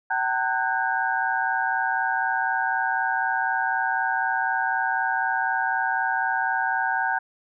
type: tone cluster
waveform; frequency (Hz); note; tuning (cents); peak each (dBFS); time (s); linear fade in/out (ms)
sine; 765 / 905 / 1487 / 1611; G5 / A5 / F#6 / G6; -42 / +48 / +8 / +47; -27; 0.1-7.19; 10
effects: none